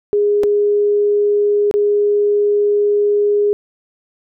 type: tone with dropouts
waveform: sine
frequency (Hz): 412.2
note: G#4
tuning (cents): -13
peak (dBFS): -11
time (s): 0.13-3.53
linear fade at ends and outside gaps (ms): 0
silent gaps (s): 0.434-0.438 / 1.712-1.74
effects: none